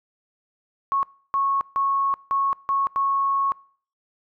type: tone bursts at uneven times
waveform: sine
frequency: 1100 Hz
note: C#6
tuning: 14 cents flat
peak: -19 dBFS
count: 6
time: 0.92-1.03 / 1.34-1.61 / 1.76-2.14 / 2.31-2.53 / 2.69-2.87 / 2.96-3.52 s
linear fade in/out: 0 ms
effects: noise-tail reverb RT60 0.5 s tail -24 dB re dry